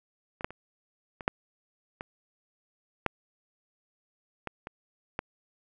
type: clicks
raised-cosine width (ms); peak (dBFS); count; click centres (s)
0.5; -25 / -12 / -28 / -24 / -9 / -21 / -10 / -19 / -23 / -15; 10; 0.409 / 0.445 / 0.506 / 1.208 / 1.279 / 2.009 / 3.063 / 4.473 / 4.671 / 5.191
effects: none